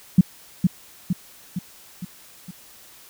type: tone with echo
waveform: sine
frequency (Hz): 181.4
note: F#3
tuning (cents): -34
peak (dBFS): -7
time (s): 0.18-0.21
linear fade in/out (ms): 5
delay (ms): 460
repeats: 5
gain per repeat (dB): -5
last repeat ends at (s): 2.51
effects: white hiss -48 dBFS RMS until 3.09 s